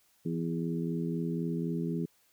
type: harmonic tone with a mistuned harmonic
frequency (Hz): 83.9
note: E2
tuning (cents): +31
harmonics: 2 / 3 / 4 / 5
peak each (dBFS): -32 / -36 / -38 / -40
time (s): 0.25-2.06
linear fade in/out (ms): 10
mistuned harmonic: 5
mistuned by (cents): -21
effects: white hiss -68 dBFS RMS until 2.32 s